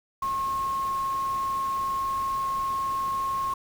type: tone in noise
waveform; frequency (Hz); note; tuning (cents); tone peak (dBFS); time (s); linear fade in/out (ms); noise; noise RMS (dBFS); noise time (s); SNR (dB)
sine; 1080; C#6; -45; -25; 0.22-3.54; 5; pink; -43; 0.22-3.54; +15
effects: none